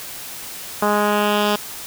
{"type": "tone with low-pass filter sweep", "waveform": "10% pulse", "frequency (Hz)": 207.7, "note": "G#3", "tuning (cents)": 0, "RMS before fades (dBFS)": -18, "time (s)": [0.82, 1.56], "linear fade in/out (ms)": 5, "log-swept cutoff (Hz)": [1300, 4500], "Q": 1.5, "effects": ["white hiss -33 dBFS RMS until 1.86 s"]}